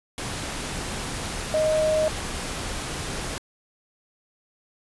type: tone in noise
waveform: sine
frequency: 623 Hz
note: D#5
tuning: 2 cents sharp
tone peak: -19 dBFS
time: 1.54-2.08 s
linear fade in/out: 0 ms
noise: pink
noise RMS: -31 dBFS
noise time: 0.18-3.38 s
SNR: +9 dB
effects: resampled to 24000 Hz